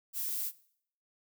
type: noise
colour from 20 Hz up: violet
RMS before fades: -35 dBFS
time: 0.13-0.52 s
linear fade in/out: 50 ms
effects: noise-tail reverb RT60 0.6 s tail -19 dB re dry